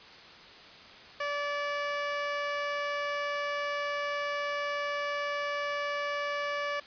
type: tone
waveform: 15% pulse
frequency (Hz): 578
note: D5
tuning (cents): -28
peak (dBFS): -24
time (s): 1.2-6.8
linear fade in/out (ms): 5
effects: white hiss -50 dBFS RMS until 6.86 s + resampled to 11025 Hz